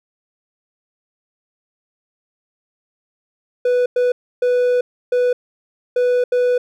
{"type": "tone bursts at uneven times", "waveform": "triangle", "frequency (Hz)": 493.9, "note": "B4", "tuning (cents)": 0, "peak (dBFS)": -11, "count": 6, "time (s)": [[3.65, 3.86], [3.96, 4.12], [4.42, 4.81], [5.12, 5.33], [5.96, 6.24], [6.32, 6.58]], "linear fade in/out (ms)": 5, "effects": []}